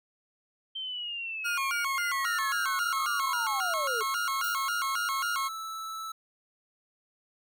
sine linear sweep, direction down, 3136 to 415.9 Hz, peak -33 dBFS, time 0.75-4.03 s, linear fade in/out 10 ms
40% pulse tone with vibrato, 1242 Hz, D#6, 3 cents flat, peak -28 dBFS, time 1.44-5.49 s, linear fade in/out 20 ms, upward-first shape square, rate 3.7 Hz, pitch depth 230 cents each way
square tone, 1314 Hz, E6, 6 cents flat, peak -36 dBFS, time 2.24-6.12 s, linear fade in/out 5 ms
violet noise with exponential decay, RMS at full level -37 dBFS, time 4.44-4.9 s, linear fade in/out 0 ms, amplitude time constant 100 ms
effects none

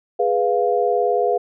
sine chord, F diminished, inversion first, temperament equal, 415.3 / 493.9 / 698.5 Hz, Ab4 / Cb5 / F5, 0 / 0 / 0 cents, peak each -20 dBFS, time 0.19-1.38 s, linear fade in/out 10 ms, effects none

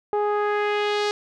sawtooth tone with low-pass filter sweep, 415.3 Hz, G#4, in tune, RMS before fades -23 dBFS, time 0.13-1.11 s, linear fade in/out 0 ms, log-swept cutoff 830 to 5100 Hz, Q 1.6, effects none

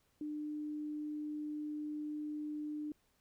sine tone, 300.3 Hz, D4, 39 cents sharp, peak -38 dBFS, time 0.21-2.92 s, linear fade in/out 2 ms, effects pink hiss -75 dBFS RMS until 3.2 s

